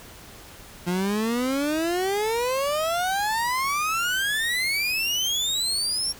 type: exponential sweep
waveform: 30% pulse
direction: up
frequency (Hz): 173.2 to 5588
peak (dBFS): -20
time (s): 0.86-6.13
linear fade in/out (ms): 20
effects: pink hiss -45 dBFS RMS until 6.19 s